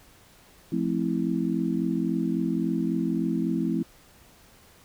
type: chord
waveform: sine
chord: F major seventh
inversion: none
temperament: just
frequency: 174.61 / 218.3 / 261.9 / 327.4 Hz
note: F3 / A3 / C4 / E4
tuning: 0 / -13 / +2 / -12 cents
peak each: -29 dBFS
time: 0.72-3.83 s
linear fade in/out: 5 ms
effects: pink hiss -55 dBFS RMS until 4.84 s